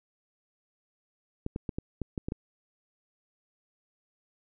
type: clicks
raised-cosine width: 3 ms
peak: -19 dBFS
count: 8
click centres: 1.464 / 1.561 / 1.692 / 1.785 / 2.017 / 2.178 / 2.285 / 2.321 s
effects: none